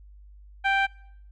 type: tone with low-pass filter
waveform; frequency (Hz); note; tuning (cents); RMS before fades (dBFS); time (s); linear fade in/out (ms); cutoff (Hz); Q
15% pulse; 784; G5; 0; -23; 0.64-0.87; 20; 2100; 1.1
effects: noise-tail reverb RT60 0.7 s tail -24 dB re dry + added 50 Hz sine -46 dBFS peak until 1.31 s